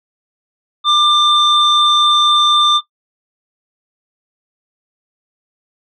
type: tone pair together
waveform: sine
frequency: 1192 / 3572 Hz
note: D6 / A7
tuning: +25 / +25 cents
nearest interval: octave + perfect fifth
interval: 1900 cents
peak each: -10 dBFS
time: 0.84-2.81 s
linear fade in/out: 50 ms
effects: noise-tail reverb RT60 0.1 s tail -18 dB re dry + tanh soft clip ceiling -4 dBFS